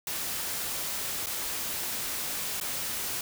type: noise with dropouts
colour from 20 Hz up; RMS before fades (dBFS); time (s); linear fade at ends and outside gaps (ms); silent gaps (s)
white; -33; 0.07-3.21; 2; 1.261-1.268 / 2.601-2.611
effects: none